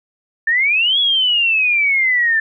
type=exponential two-way sweep; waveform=sine; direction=up then down; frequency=1760 to 3399 to 1760 Hz; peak=-12 dBFS; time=0.47-2.4 s; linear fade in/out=5 ms; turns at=0.99 s; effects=none